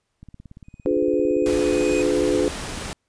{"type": "click train", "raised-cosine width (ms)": 5, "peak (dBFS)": -29, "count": 28, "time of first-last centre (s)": [0.23, 1.764], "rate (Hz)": 17.6}
{"type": "tone with exponential growth", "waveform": "square", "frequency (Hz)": 2494, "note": "D#7", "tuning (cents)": 3, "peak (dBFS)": -29, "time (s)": [0.64, 2.02], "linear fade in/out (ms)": 2, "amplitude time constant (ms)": 300}
{"type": "chord", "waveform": "sine", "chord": "D diminished seventh", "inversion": "none", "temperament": "just", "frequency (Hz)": [293.7, 352.4, 422.9, 507.5], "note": ["D4", "F4", "Ab4", "Cb5"], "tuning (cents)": [0, 16, 31, 47], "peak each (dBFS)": -23, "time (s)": [0.86, 2.48], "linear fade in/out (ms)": 0}
{"type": "noise", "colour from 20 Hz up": "pink", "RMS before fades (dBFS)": -31, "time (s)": [1.46, 2.93], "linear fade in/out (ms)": 0}
{"effects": ["pink hiss -74 dBFS RMS until 3.08 s", "resampled to 22050 Hz"]}